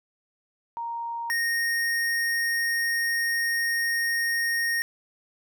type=tone pair in turn; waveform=sine / square; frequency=932.3 / 1856 Hz; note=A#5 / A#6; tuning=0 / -8 cents; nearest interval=octave; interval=1192 cents; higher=second; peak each=-29 / -24 dBFS; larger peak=second; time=0.77-1.3 / 1.3-4.82 s; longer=second; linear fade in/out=0 ms; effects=none